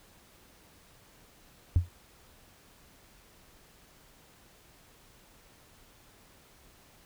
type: tone with exponential decay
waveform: sine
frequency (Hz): 87.31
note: F2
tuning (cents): 0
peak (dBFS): -14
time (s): 1.76-1.89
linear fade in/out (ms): 0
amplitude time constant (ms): 27
effects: tanh soft clip ceiling -16 dBFS + pink hiss -59 dBFS RMS until 7.05 s